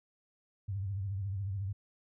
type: tone with vibrato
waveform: sine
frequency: 98 Hz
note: G2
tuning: in tune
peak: -33 dBFS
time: 0.68-1.73 s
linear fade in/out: 10 ms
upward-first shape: triangle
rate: 14 Hz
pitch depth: 120 cents each way
effects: none